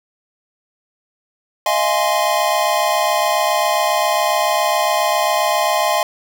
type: chord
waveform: square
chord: F minor seventh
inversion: third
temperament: equal with one note detuned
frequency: 622.3 / 689.6 / 830.6 / 1046.5 Hz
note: Eb5 / F5 / Ab5 / C6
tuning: 0 / -22 / 0 / 0 cents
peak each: -21 dBFS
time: 1.66-6.03 s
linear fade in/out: 2 ms
effects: none